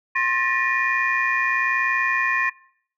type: tone cluster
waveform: sine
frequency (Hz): 1062 / 1777 / 1898 / 2437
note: C6 / A6 / A#6 / D#7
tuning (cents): +25 / +17 / +31 / -37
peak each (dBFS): -24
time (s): 0.15-2.5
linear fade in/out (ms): 10
effects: noise-tail reverb RT60 0.6 s tail -22 dB re dry + tanh soft clip ceiling -9 dBFS